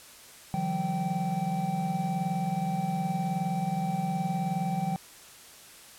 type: tone cluster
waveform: triangle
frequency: 146.9 / 169.5 / 188.6 / 775 Hz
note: D3 / E3 / F#3 / G5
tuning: +1 / +49 / +33 / -20 cents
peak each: -35 / -29 / -31 / -30 dBFS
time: 0.54-4.96 s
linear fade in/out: 0 ms
effects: white hiss -50 dBFS RMS until 5.98 s + low-pass 12000 Hz 12 dB/octave